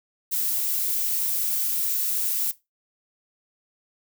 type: noise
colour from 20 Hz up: violet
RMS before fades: -25 dBFS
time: 0.31-2.52 s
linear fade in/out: 20 ms
effects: noise-tail reverb RT60 0.2 s tail -17 dB re dry